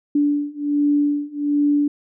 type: beating tone pair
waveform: sine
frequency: 290 / 291.3 Hz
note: D4 / D4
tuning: -22 / -14 cents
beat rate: 1.3 Hz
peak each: -20 / -19 dBFS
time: 0.15-1.88 s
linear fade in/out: 5 ms
effects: none